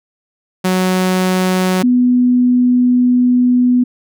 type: tone pair in turn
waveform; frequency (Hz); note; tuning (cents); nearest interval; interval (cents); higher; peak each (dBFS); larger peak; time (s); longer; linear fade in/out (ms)
sawtooth / sine; 185 / 247.7; F#3 / B3; 0 / +5; perfect fourth; 505; second; -8; neither; 0.64-1.83 / 1.83-3.84; second; 10
effects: none